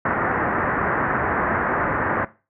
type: low-pass noise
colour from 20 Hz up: white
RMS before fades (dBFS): -22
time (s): 0.05-2.25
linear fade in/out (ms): 5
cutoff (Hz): 1800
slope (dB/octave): 48
effects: noise-tail reverb RT60 0.3 s tail -17 dB re dry + high-pass 60 Hz 12 dB/octave